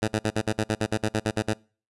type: tone bursts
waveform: 10% pulse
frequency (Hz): 108.5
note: A2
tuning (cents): -24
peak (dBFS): -14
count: 14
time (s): 0.02-1.536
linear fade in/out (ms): 10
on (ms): 60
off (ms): 52
effects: noise-tail reverb RT60 0.4 s tail -25 dB re dry + resampled to 24000 Hz

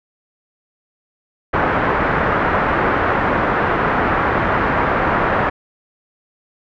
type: low-pass noise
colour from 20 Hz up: white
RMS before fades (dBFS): -17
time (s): 1.53-5.5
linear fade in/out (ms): 10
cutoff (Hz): 1600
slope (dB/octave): 24
effects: none

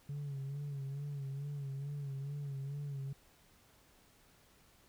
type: tone with vibrato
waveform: sine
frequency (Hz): 140.4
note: C#3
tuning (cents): +22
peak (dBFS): -36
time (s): 0.09-3.13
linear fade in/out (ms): 5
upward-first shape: sine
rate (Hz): 2.3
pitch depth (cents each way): 58
effects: tanh soft clip ceiling -37 dBFS + pink hiss -66 dBFS RMS until 4.88 s

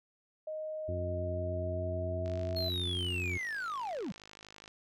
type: tone with pitch glide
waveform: sine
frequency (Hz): 622.3 to 648.7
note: D#5 to E5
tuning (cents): 0 to -28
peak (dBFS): -36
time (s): 0.47-2.69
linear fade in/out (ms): 5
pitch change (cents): +72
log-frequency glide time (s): 1.12-2.52
type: harmonic tone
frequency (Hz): 89.3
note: F2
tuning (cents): +39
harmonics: 1 / 2 / 3 / 4 / 5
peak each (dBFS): -35 / -46 / -46 / -43 / -55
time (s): 0.88-3.38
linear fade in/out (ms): 10
type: click train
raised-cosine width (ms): 0.2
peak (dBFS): -33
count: 127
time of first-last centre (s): 2.26-4.678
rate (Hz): 52.1
type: linear sweep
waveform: triangle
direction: down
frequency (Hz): 4314 to 150.7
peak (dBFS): -33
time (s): 2.56-4.12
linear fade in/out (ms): 5
effects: none

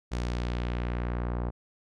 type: tone with low-pass filter sweep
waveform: sawtooth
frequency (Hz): 60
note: B1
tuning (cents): -49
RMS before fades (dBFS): -31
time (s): 0.11-1.51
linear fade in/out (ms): 20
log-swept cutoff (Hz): 7200 to 980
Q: 1.1
effects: none

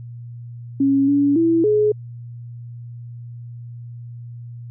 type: tone with pitch steps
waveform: sine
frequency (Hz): 275.2 / 284.1 / 330.8 / 422.7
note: C#4 / C#4 / E4 / G#4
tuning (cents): -12 / +43 / +6 / +31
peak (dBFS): -13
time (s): 0.8-1.92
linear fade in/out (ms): 5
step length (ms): 280
effects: added 119 Hz sine -32 dBFS peak until 4.7 s

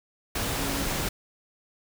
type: tone in noise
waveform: sine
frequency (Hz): 277.2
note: C#4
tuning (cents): 0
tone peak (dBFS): -34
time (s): 0.58-0.89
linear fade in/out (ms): 5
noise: pink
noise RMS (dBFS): -29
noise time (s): 0.35-1.09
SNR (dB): -8
effects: none

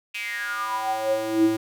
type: tone with high-pass filter sweep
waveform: square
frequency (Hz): 110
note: A2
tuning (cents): 0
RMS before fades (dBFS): -25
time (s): 0.14-1.57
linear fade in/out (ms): 10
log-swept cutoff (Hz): 2600 to 260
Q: 8.9
effects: none

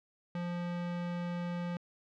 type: tone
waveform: square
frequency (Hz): 174.61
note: F3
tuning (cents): 0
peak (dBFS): -35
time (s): 0.35-1.77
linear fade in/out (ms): 2
effects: low-pass 3000 Hz 12 dB/octave

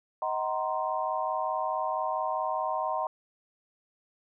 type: chord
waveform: sine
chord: C half-diminished seventh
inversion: first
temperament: just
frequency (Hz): 627.9 / 753.5 / 941.9 / 1046.5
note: Eb5 / Gb5 / Bb5 / C6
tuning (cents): +16 / +31 / +18 / 0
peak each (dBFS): -33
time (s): 0.22-3.07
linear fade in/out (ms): 2
effects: none

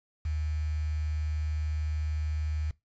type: tone with quantisation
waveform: sine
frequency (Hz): 76.7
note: D#2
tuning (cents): -24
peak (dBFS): -28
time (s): 0.25-2.71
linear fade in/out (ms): 5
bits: 8
effects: noise-tail reverb RT60 0.2 s tail -21 dB re dry + resampled to 16000 Hz

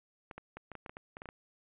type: clicks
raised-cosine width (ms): 0.5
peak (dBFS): -29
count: 12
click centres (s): 0.312 / 0.38 / 0.57 / 0.717 / 0.753 / 0.862 / 0.895 / 0.969 / 1.169 / 1.219 / 1.257 / 1.289
effects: resampled to 8000 Hz

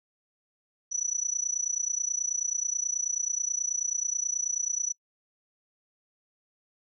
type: tone with amplitude modulation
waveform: sine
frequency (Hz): 5920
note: F#8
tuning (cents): 0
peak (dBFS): -23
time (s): 0.91-4.93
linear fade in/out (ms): 20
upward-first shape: sine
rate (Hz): 29.3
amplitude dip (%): 90
effects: noise-tail reverb RT60 0.1 s tail -25 dB re dry

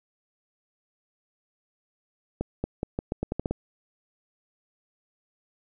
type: accelerating click train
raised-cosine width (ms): 2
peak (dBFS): -14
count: 10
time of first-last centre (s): 2.41-3.51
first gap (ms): 230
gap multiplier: 0.83
effects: none

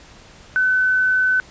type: tone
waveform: sine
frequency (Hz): 1512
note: F#6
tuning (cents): +37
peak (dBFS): -14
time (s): 0.56-1.4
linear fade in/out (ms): 0
effects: pink hiss -45 dBFS RMS until 1.5 s + resampled to 16000 Hz

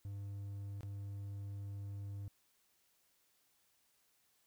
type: tone with dropouts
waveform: triangle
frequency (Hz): 100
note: G2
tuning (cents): +35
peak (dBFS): -40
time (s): 0.05-2.28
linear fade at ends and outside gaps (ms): 0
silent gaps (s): 0.808-0.832
effects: white hiss -75 dBFS RMS until 4.46 s

